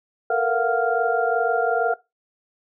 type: tone cluster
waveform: sine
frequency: 453.1 / 475.5 / 688 / 734 / 1395 Hz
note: A#4 / A#4 / F5 / F#5 / F6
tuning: -49 / +34 / -26 / -14 / -2 cents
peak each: -24 / -26 / -24 / -24 / -26 dBFS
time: 0.3-1.94 s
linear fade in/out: 5 ms
effects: noise-tail reverb RT60 0.2 s tail -18 dB re dry